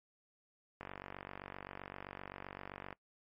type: click train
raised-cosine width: 0.5 ms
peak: -29 dBFS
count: 102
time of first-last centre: 0.81-2.927 s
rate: 47.7 Hz
effects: noise-tail reverb RT60 0.1 s tail -21 dB re dry + MP3 32 kbps